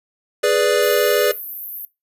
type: chord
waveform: square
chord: G# diminished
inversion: none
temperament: equal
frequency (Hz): 415.3 / 493.9 / 587.3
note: G#4 / B4 / D5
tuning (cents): 0 / 0 / 0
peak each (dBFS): -19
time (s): 0.43-1.32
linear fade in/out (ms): 10
type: high-pass noise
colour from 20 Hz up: pink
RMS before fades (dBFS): -26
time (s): 0.82-1.85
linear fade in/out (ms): 2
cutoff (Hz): 12000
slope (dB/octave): 96
effects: noise-tail reverb RT60 0.2 s tail -19 dB re dry + resampled to 32000 Hz